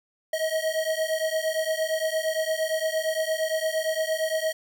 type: beating tone pair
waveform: square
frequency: 631 / 639.7 Hz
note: D#5 / D#5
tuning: +24 / +48 cents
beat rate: 8.7 Hz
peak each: -28 dBFS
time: 0.33-4.53 s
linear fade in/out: 5 ms
effects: none